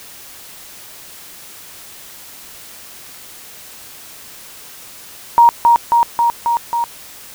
sine tone with echo, 940 Hz, A#5, 14 cents sharp, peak -4 dBFS, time 5.38-5.49 s, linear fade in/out 0 ms, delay 270 ms, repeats 5, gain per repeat -2 dB, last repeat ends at 6.84 s, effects white hiss -37 dBFS RMS until 7.34 s

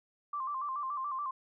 sine tone with vibrato, 1108.7 Hz, C#6, in tune, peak -33 dBFS, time 0.33-1.31 s, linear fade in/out 5 ms, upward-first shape square, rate 7 Hz, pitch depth 90 cents each way, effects none

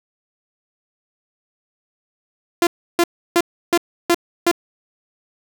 sawtooth tone bursts, 344 Hz, F4, 26 cents flat, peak -8 dBFS, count 6, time 2.62-4.514 s, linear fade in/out 2 ms, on 49 ms, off 320 ms, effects none

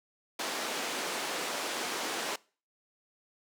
pink band-pass noise, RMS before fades -35 dBFS, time 0.39-2.36 s, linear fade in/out 5 ms, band 340 to 8200 Hz, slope 12 dB/octave, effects noise-tail reverb RT60 0.4 s tail -24 dB re dry + high-pass 200 Hz 12 dB/octave

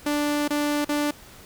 sawtooth tone with dropouts, 293.7 Hz, D4, in tune, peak -18 dBFS, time 0.06-1.11 s, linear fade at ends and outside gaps 5 ms, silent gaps 0.479-0.504 / 0.847-0.89 s, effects pink hiss -47 dBFS RMS until 1.45 s

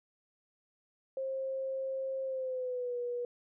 sine tone with pitch glide, 532 to 485 Hz, C5 to B4, +29 to -31 cents, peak -33 dBFS, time 1.17-3.25 s, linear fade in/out 2 ms, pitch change -160 cents, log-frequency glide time 2.24-2.98 s, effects none

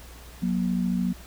sine tone pair together, 183.9 / 237.8 Hz, F#3 / A#3, -10 / +35 cents, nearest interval major third, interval 445 cents, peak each -24 / -27 dBFS, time 0.42-1.13 s, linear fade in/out 10 ms, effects added 60 Hz sine -44 dBFS peak until 1.26 s + pink hiss -48 dBFS RMS until 1.26 s

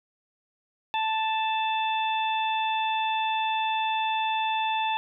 harmonic tone, 880 Hz, A5, in tune, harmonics 1 / 2 / 3 / 4, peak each -25 / -38 / -32 / -34 dBFS, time 0.94-4.97 s, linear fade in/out 0 ms, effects none

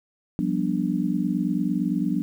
sine chord, G dominant seventh, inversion third, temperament just, 176.4 / 196 / 245 / 294 Hz, F3 / G3 / B3 / D4, +18 / 0 / -14 / +2 cents, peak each -27 dBFS, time 0.39-2.22 s, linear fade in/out 0 ms, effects 9-bit

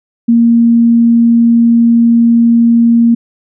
sine tone, 233.1 Hz, A#3, in tune, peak -4 dBFS, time 0.28-3.15 s, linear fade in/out 10 ms, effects none

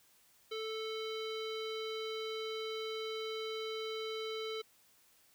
square tone with low-pass filter, 440 Hz, A4, in tune, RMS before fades -40 dBFS, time 0.51-4.62 s, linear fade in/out 10 ms, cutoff 3700 Hz, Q 4.2, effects white hiss -67 dBFS RMS until 5.34 s

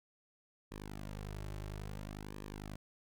sawtooth tone with flanger, 51.1 Hz, G#1, 27 cents flat, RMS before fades -45 dBFS, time 0.71-2.76 s, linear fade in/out 5 ms, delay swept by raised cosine 1.4 to 4.2 ms, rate 0.59 Hz, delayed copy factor -0.8, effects none

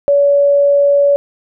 sine tone, 568 Hz, C#5, 42 cents sharp, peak -7 dBFS, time 0.08-1.16 s, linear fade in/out 0 ms, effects none

